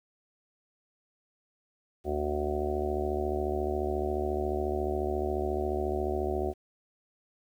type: harmonic tone with a mistuned harmonic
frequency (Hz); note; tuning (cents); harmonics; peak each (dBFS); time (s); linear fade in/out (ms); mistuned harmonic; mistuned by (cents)
74.2; D2; +18; 1 / 3 / 4 / 5 / 6 / 7 / 8 / 9 / 10; -34 / -40 / -42 / -31 / -44 / -43 / -40 / -37 / -38; 2.04-6.54; 50; 1; +16
effects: 10-bit